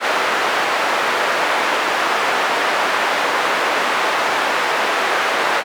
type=band-pass noise; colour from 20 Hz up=white; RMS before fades=-18 dBFS; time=0-5.64 s; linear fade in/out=50 ms; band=480 to 1600 Hz; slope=12 dB/octave; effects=none